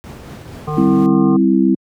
brown noise with tremolo, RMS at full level -25 dBFS, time 0.04-1.06 s, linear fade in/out 0 ms, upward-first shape triangle, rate 4.3 Hz, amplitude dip 30%
harmonic tone, 151.4 Hz, D#3, 47 cents flat, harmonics 1 / 3 / 5 / 7 / 8, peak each -20 / -25 / -27 / -28 / -29 dBFS, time 0.67-1.37 s, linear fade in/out 10 ms
sine chord, C major, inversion second, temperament equal, 196 / 261.6 / 329.6 Hz, G3 / C4 / E4, 0 / 0 / 0 cents, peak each -14 dBFS, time 0.77-1.75 s, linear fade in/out 10 ms
effects high-pass 100 Hz 12 dB/octave

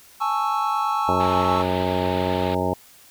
triangle chord, A major seventh, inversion third, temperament equal, 830.6 / 880 / 1108.7 / 1318.5 Hz, G#5 / A5 / C#6 / E6, 0 / 0 / 0 / 0 cents, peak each -24 dBFS, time 0.2-1.63 s, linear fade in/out 20 ms
harmonic tone, 91.5 Hz, F#2, 19 cents flat, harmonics 1 / 2 / 3 / 4 / 5 / 6 / 7 / 9 / 10, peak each -29 / -29 / -29 / -29 / -29 / -29 / -29 / -29 / -29 dBFS, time 1.08-2.74 s, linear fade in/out 5 ms
white low-pass noise, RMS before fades -35 dBFS, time 1.2-2.55 s, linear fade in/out 5 ms, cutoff 4000 Hz, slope 48 dB/octave
effects white hiss -50 dBFS RMS until 3.1 s

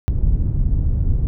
pink low-pass noise, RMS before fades -17 dBFS, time 0.08-1.27 s, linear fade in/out 0 ms, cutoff 100 Hz, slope 12 dB/octave, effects none

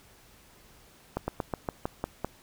slowing click train, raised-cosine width 1 ms, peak -15 dBFS, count 8, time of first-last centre 1.17-2.246 s, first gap 110 ms, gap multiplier 1.11, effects pink hiss -57 dBFS RMS until 2.42 s

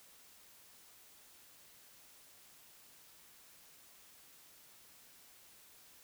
silence, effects white hiss -61 dBFS RMS until 6.03 s

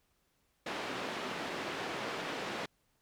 pink band-pass noise, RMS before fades -39 dBFS, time 0.66-2.66 s, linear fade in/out 5 ms, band 270 to 3300 Hz, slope 12 dB/octave, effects pink hiss -75 dBFS RMS until 3.01 s

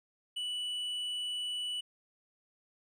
sine tone with hard clipping, 2960 Hz, F#7, in tune, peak -35 dBFS, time 0.36-1.81 s, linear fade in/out 10 ms, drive 4 dB, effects none

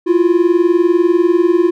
triangle tone pair together, 337.8 / 357.9 Hz, E4 / F4, +42 / +42 cents, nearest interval minor second, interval 100 cents, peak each -10 dBFS, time 0.06-1.71 s, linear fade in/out 20 ms, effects none

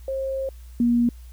sine tone pair in turn, 535 / 238.3 Hz, C5 / A#3, +38 / +38 cents, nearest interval octave + major second, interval 1400 cents, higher first, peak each -24 / -16 dBFS, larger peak second, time 0.08-0.49 / 0.8-1.09 s, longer first, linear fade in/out 2 ms, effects added 60 Hz sine -39 dBFS peak until 1.32 s + white hiss -57 dBFS RMS until 1.32 s

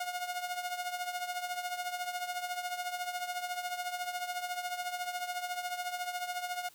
sawtooth tone with tremolo, 718 Hz, F5, 48 cents sharp, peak -28 dBFS, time 0-6.69 s, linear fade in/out 5 ms, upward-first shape triangle, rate 14 Hz, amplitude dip 75%, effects white hiss -60 dBFS RMS until 6.74 s

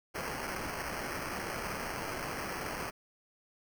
white noise with sample-and-hold, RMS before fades -38 dBFS, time 0.14-2.91 s, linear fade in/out 20 ms, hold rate 3675 Hz, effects none

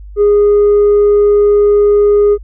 sine tone with tanh clipping, 412 Hz, G#4, 14 cents flat, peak -6 dBFS, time 0.16-2.38 s, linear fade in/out 50 ms, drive 1 dB, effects added 50 Hz sine -28 dBFS peak until 2.43 s

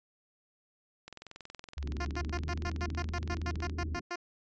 click train, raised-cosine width 0.2 ms, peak -28 dBFS, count 57, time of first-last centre 1.08-3.697 s, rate 21.4 Hz
sine tone with pitch glide, 71 to 79.24 Hz, C#2 to D#2, +42 to +32 cents, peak -34 dBFS, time 1.77-3.96 s, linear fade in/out 5 ms, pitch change +190 cents, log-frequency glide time 1.97-2.58 s
white low-pass noise, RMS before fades -43 dBFS, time 1.83-4.01 s, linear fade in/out 10 ms, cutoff 360 Hz, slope 48 dB/octave
10% pulse tone bursts, 350.8 Hz, F4, 8 cents sharp, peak -26 dBFS, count 14, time 2-4.158 s, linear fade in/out 5 ms, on 52 ms, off 110 ms
effects resampled to 16000 Hz

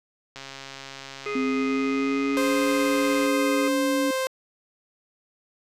click train, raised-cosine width 0.2 ms, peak -21 dBFS, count 396, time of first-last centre 0.36-3.264 s, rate 136 Hz
harmonic tone, 415.3 Hz, G#4, in tune, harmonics 1 / 3 / 5 / 6, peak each -29 / -34 / -36 / -37 dBFS, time 1.26-3.68 s, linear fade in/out 2 ms
sine tone with pitch glide, 261.6 to 282 Hz, C4 to C#4, 0 to +30 cents, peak -23 dBFS, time 1.35-4.11 s, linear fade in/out 5 ms, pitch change +130 cents, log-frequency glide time 1.46-2.61 s
sawtooth tone, 523.3 Hz, C5, in tune, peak -20 dBFS, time 2.37-4.27 s, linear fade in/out 0 ms
effects resampled to 32000 Hz

